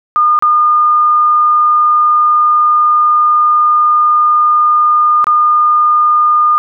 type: tone with dropouts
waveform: sine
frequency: 1216 Hz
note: D#6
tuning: 40 cents flat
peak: -6 dBFS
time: 0.16-6.58 s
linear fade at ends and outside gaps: 0 ms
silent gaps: 0.39-0.424 / 5.243-5.269 s
effects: none